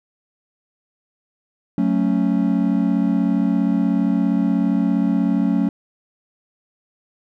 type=chord; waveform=triangle; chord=F# minor; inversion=none; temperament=just; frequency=185 / 222 / 277.5 Hz; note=F#3 / A3 / C#4; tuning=0 / +16 / +2 cents; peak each=-18 dBFS; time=1.78-5.69 s; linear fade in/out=2 ms; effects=none